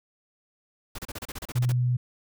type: noise bursts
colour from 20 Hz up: pink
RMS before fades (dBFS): -36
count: 12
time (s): 0.95-1.722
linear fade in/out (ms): 5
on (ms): 35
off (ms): 32
type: tone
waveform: sine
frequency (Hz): 123.7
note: B2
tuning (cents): +3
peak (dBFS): -21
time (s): 1.55-1.97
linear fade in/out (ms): 10
effects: none